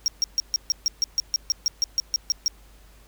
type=tone bursts; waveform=triangle; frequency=5588 Hz; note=F8; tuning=in tune; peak=-17 dBFS; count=16; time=0.06-2.48 s; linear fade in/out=0 ms; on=20 ms; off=140 ms; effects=added 50 Hz sine -50 dBFS peak until 3.07 s + pink hiss -56 dBFS RMS until 3.07 s